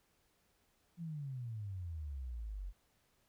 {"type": "exponential sweep", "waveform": "sine", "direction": "down", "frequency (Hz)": [174.61, 43.65], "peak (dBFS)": -40, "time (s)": [0.97, 2.73], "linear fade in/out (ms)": 50, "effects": ["pink hiss -75 dBFS RMS until 3.28 s"]}